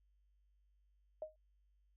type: tone with exponential decay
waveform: sine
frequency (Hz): 622.3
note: D#5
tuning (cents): 0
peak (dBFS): -37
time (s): 1.22-1.36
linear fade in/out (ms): 2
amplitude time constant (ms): 29
effects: added 50 Hz sine -70 dBFS peak until 1.96 s